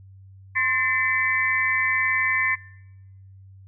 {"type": "tone cluster", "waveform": "sine", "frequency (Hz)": [1056, 1785, 2047, 2286], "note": ["C6", "A6", "C7", "D7"], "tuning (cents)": [16, 24, -38, -47], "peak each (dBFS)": [-29, -23, -22, -29], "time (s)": [0.55, 2.56], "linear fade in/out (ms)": 20, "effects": ["noise-tail reverb RT60 1.0 s tail -25 dB re dry", "added 96 Hz sine -44 dBFS peak until 3.67 s"]}